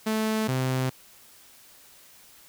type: tone pair in turn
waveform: sawtooth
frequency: 218.4 / 129.86 Hz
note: A3 / C3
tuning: -13 / -13 cents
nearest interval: major sixth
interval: 900 cents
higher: first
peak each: -20 dBFS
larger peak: neither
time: 0.06-0.48 / 0.48-0.9 s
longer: neither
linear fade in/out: 10 ms
effects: white hiss -53 dBFS RMS until 2.48 s